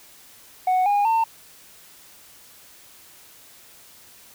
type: tone with pitch steps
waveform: sine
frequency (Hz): 740 / 816.4 / 900.6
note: F#5 / G#5 / A5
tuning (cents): 0 / -30 / +40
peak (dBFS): -14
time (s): 0.67-1.24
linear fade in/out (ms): 5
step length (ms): 190
effects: tanh soft clip ceiling -16 dBFS + white hiss -49 dBFS RMS until 4.34 s